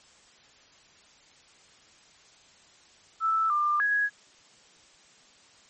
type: tone with pitch steps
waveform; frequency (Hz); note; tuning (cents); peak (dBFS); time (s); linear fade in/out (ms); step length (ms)
sine; 1318 / 1194 / 1665; E6 / D6 / G#6; -1 / +28 / +4; -22; 3.2-4.1; 50; 300
effects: white hiss -57 dBFS RMS until 5.69 s + MP3 32 kbps